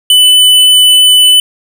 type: tone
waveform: square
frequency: 2999 Hz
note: F#7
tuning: 23 cents sharp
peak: -3 dBFS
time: 0.1-1.4 s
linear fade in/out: 2 ms
effects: none